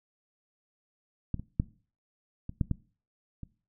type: clicks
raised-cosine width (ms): 5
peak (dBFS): -17 / -26 / -12 / -24 / -14 / -16 / -28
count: 7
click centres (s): 1.343 / 1.396 / 1.599 / 2.494 / 2.612 / 2.713 / 3.433
effects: noise-tail reverb RT60 0.4 s tail -20 dB re dry